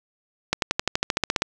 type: accelerating click train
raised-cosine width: 0.2 ms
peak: -3 dBFS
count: 13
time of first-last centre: 0.53-1.421 s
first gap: 92 ms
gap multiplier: 0.96
effects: none